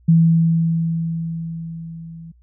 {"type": "tone with level ramp", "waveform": "sine", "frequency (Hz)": 164.81, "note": "E3", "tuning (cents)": 0, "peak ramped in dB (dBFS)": [-8, -34], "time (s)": [0.08, 2.32], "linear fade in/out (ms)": 10, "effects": ["added 60 Hz sine -49 dBFS peak until 2.42 s"]}